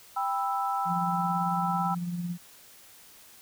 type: chord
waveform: sine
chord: E minor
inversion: first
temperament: just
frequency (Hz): 791.1 / 988.9 / 1318.5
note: G5 / B5 / E6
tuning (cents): +16 / +2 / 0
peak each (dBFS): -29 / -33 / -31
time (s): 0.16-1.95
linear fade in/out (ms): 10
type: tone with tremolo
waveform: sine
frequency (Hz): 174.61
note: F3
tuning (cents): 0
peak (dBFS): -28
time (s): 0.85-2.38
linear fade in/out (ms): 50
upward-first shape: sine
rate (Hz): 18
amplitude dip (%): 40
effects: white hiss -53 dBFS RMS until 3.41 s